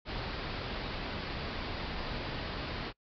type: low-pass noise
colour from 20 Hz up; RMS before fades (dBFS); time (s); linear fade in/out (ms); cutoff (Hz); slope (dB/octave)
pink; -38; 0.05-2.93; 50; 5000; 96
effects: noise-tail reverb RT60 0.1 s tail -25 dB re dry